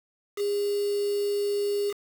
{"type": "tone with quantisation", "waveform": "sine", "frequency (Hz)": 407.1, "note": "G#4", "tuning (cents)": -35, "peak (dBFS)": -24, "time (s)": [0.36, 1.94], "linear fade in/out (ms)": 50, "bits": 6, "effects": []}